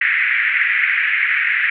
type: band-pass noise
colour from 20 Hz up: pink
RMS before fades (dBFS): -17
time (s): 0.01-1.7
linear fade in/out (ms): 5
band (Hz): 1700 to 2300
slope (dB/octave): 48
effects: none